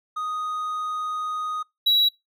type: tone pair in turn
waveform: triangle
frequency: 1244.5 / 3893 Hz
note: D#6 / B7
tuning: 0 / -26 cents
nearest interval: octave + minor sixth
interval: 1974 cents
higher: second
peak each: -24 / -14 dBFS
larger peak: second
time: 0.16-1.63 / 1.86-2.09 s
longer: first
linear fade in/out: 10 ms
effects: noise-tail reverb RT60 0.2 s tail -25 dB re dry